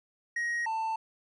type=tone pair in turn; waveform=triangle; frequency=1885 / 889.6 Hz; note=A#6 / A5; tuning=+19 / +19 cents; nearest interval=octave + minor second; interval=1300 cents; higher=first; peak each=-27 dBFS; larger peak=neither; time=0.36-0.66 / 0.66-0.96 s; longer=neither; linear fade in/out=5 ms; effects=resampled to 22050 Hz